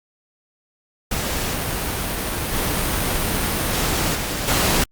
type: noise with level steps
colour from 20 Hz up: pink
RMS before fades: -24 / -21 / -25 / -18 dBFS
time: 1.11-4.84 s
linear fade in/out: 5 ms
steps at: 2.53 / 4.14 / 4.47 s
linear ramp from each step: 20 ms
effects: Opus 48 kbps